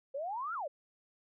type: exponential two-way sweep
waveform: sine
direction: up then down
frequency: 523.3 to 1429 to 523.3 Hz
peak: -35 dBFS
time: 0.14-0.68 s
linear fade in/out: 10 ms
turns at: 0.54 s
effects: none